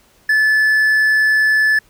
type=tone; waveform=triangle; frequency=1735 Hz; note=A6; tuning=25 cents flat; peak=-9 dBFS; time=0.29-1.79 s; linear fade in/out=5 ms; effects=pink hiss -53 dBFS RMS until 1.89 s